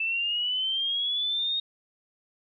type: linear sweep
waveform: sine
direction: up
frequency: 2637 to 3729 Hz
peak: -25 dBFS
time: 0-1.6 s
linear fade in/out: 5 ms
effects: none